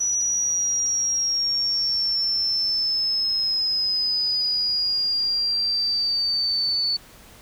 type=exponential sweep; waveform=sine; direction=down; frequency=5890 to 4467 Hz; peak=-20 dBFS; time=0-6.97 s; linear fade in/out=10 ms; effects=pink hiss -48 dBFS RMS until 7.41 s